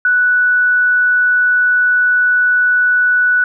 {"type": "tone", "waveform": "sine", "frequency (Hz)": 1480, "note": "F#6", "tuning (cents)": 0, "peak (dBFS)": -9, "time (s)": [0.05, 3.44], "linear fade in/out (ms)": 2, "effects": []}